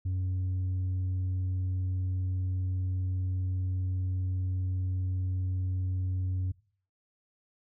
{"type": "tone", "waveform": "sine", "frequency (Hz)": 92.5, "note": "F#2", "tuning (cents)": 0, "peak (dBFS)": -25, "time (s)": [0.05, 6.52], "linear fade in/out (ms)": 10, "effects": ["noise-tail reverb RT60 0.5 s tail -23 dB re dry", "tanh soft clip ceiling -27 dBFS"]}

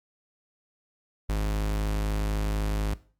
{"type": "tone", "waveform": "45% pulse", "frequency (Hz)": 52, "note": "G#1", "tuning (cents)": 3, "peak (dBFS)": -24, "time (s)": [1.29, 2.94], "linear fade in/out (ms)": 5, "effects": ["noise-tail reverb RT60 0.4 s tail -18 dB re dry", "MP3 96 kbps"]}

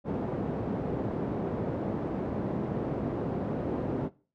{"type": "band-pass noise", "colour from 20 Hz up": "pink", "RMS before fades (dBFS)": -32, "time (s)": [0.04, 4.1], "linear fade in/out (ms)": 50, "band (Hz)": [140, 520], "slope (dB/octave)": 12, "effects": ["noise-tail reverb RT60 0.4 s tail -21 dB re dry"]}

